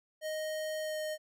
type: tone with pitch glide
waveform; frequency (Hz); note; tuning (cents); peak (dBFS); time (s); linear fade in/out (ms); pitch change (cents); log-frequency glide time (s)
square; 622.3 to 617.6; D#5 to D#5; 0 to -13; -35; 0.21-1.18; 50; -13; 0.81-0.98
effects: none